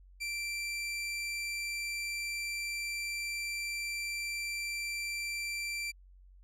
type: tone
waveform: sawtooth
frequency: 2349 Hz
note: D7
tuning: in tune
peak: -31 dBFS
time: 0.2-5.92 s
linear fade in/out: 20 ms
effects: added 46 Hz sine -54 dBFS peak until 6.43 s + low-pass 11000 Hz 12 dB/octave